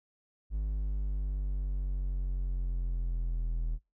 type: linear sweep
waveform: triangle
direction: down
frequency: 51.8 to 40.25 Hz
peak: -27 dBFS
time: 0.5-3.79 s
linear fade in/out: 50 ms
effects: noise-tail reverb RT60 0.2 s tail -21 dB re dry